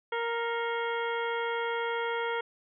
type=harmonic tone with a mistuned harmonic; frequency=466.2 Hz; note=A#4; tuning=in tune; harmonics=1 / 2 / 3 / 4 / 5 / 6 / 7; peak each=-32 / -34 / -36 / -40 / -41 / -48 / -44 dBFS; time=0.12-2.41 s; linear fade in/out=5 ms; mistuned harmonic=5; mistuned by=-120 cents; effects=none